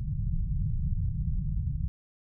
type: low-pass noise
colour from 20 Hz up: pink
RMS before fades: -29 dBFS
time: 0-1.88 s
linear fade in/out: 0 ms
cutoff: 170 Hz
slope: 48 dB/octave
effects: none